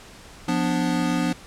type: chord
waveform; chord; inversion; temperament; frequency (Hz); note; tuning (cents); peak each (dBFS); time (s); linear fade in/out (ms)
square; B diminished; second; equal with one note detuned; 176.13 / 246.9 / 293.7; F3 / B3 / D4; +15 / 0 / 0; -26; 0.48-1.33; 5
effects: pink hiss -45 dBFS RMS until 1.46 s + low-pass 9000 Hz 12 dB/octave